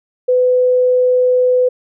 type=tone; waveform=sine; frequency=502 Hz; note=B4; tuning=28 cents sharp; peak=-9 dBFS; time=0.28-1.69 s; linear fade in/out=10 ms; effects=none